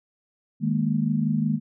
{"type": "chord", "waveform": "sine", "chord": "D# suspended fourth", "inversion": "none", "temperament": "equal", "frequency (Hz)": [155.56, 207.7, 233.1], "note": ["D#3", "G#3", "A#3"], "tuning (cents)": [0, 0, 0], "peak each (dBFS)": -25, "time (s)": [0.6, 1.6], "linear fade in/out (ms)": 50, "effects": []}